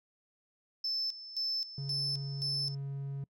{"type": "tone with tremolo", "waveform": "sine", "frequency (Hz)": 5274, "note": "E8", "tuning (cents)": 0, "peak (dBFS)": -30, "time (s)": [0.84, 2.75], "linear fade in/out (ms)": 5, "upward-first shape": "square", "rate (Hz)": 1.9, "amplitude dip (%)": 80}
{"type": "tone", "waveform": "triangle", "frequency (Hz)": 138.59, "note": "C#3", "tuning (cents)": 0, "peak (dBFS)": -33, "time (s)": [1.78, 3.24], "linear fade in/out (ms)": 2}
{"effects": ["noise-tail reverb RT60 0.1 s tail -26 dB re dry", "tanh soft clip ceiling -27 dBFS"]}